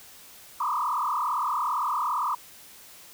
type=tone with frequency modulation; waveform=sine; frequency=1100 Hz; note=C#6; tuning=14 cents flat; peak=-24 dBFS; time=0.6-2.35 s; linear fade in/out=5 ms; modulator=37.6 Hz; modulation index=4.1; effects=white hiss -49 dBFS RMS until 3.13 s